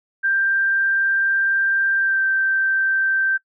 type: tone with pitch glide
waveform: sine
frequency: 1581 to 1561.9 Hz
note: G6 to G6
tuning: +14 to -7 cents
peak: -16 dBFS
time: 0.23-3.38 s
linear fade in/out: 20 ms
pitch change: -21 cents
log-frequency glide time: 1.96-2.22 s
effects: noise-tail reverb RT60 0.1 s tail -21 dB re dry